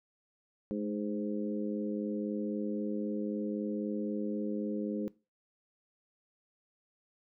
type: harmonic tone with a mistuned harmonic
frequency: 103.83 Hz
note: G#2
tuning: in tune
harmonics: 2 / 3 / 4 / 5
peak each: -34 / -38 / -40 / -42 dBFS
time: 0.71-5.08 s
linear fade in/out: 0 ms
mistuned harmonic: 2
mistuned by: +26 cents
effects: noise-tail reverb RT60 0.3 s tail -21 dB re dry